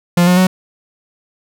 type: tone with pitch steps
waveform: 45% pulse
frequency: 174.61 / 179.83 / 185.21 Hz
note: F3 / F#3 / F#3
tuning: 0 / -49 / +2 cents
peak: -8 dBFS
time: 0.17-0.47 s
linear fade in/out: 5 ms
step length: 100 ms
effects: none